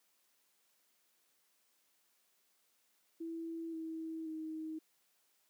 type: tone with pitch steps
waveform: sine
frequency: 329.6 / 322.6 / 315.8 Hz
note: E4 / E4 / D#4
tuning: 0 / -37 / +26 cents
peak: -39 dBFS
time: 3.2-4.79 s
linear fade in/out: 10 ms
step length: 530 ms
effects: white hiss -75 dBFS RMS until 5.49 s + high-pass 200 Hz 12 dB/octave